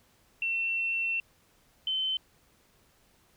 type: tone pair in turn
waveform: sine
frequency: 2702 / 3070 Hz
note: E7 / G7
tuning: +42 / -37 cents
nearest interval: major second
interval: 221 cents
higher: second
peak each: -27 dBFS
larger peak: neither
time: 0.42-1.2 / 1.87-2.17 s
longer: first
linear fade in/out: 2 ms
effects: pink hiss -65 dBFS RMS until 3.36 s